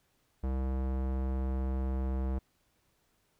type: tone with low-pass filter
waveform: square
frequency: 65.41 Hz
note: C2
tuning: in tune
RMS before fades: -32 dBFS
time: 0.43-2.39 s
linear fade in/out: 10 ms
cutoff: 910 Hz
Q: 0.66
effects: pink hiss -73 dBFS RMS until 3.39 s